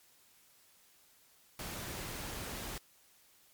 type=noise; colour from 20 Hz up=pink; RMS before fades=-42 dBFS; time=1.59-2.78 s; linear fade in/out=2 ms; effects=white hiss -65 dBFS RMS until 3.53 s + MP3 96 kbps